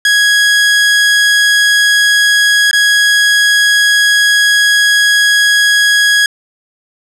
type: tone with dropouts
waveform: sawtooth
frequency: 1661.2 Hz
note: G#6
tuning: in tune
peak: -3 dBFS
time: 0.05-6.26 s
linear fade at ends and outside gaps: 2 ms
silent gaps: 2.712-2.73 s
effects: low-pass 9000 Hz 12 dB/octave